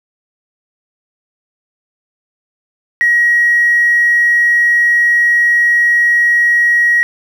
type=tone with tanh clipping; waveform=triangle; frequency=1900 Hz; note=A#6; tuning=33 cents sharp; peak=-7 dBFS; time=3.01-7.03 s; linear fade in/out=0 ms; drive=1 dB; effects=none